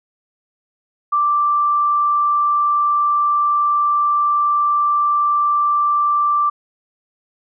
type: tone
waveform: sine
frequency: 1174.7 Hz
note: D6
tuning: in tune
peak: -13 dBFS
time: 1.12-6.5 s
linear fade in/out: 10 ms
effects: none